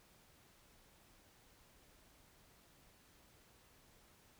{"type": "silence", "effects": ["pink hiss -67 dBFS RMS until 4.39 s"]}